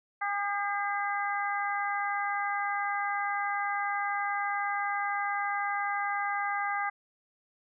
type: harmonic tone with a mistuned harmonic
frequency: 405.6 Hz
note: G#4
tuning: 41 cents flat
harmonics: 2 / 3 / 4 / 5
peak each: -32 / -34 / -35 / -36 dBFS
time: 0.21-6.9 s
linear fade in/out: 10 ms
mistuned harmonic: 4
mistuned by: -21 cents
effects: none